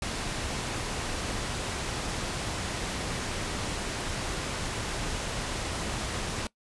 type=low-pass noise; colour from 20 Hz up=pink; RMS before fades=-33 dBFS; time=0.02-6.47 s; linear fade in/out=2 ms; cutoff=9500 Hz; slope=12 dB/octave; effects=noise-tail reverb RT60 0.1 s tail -21 dB re dry + resampled to 24000 Hz